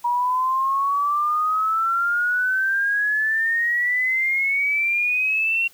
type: exponential sweep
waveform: sine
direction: up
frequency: 955 to 2746 Hz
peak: -18 dBFS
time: 0.04-5.68 s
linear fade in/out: 10 ms
effects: white hiss -52 dBFS RMS until 5.73 s